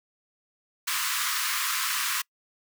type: high-pass noise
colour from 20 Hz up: pink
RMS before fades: -28 dBFS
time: 0.87-2.22 s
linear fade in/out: 10 ms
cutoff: 1000 Hz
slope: 96 dB/octave
effects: noise-tail reverb RT60 0.1 s tail -26 dB re dry